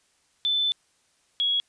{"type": "tone pair in turn", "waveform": "sine", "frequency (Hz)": [3520, 3330], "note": ["A7", "G#7"], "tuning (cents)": [0, 4], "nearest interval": "minor second", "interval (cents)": 96, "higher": "first", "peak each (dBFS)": -21, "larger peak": "neither", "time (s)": [[0.45, 0.72], [1.4, 1.6]], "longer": "first", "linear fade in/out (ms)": 0, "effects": ["white hiss -66 dBFS RMS until 1.68 s", "resampled to 22050 Hz"]}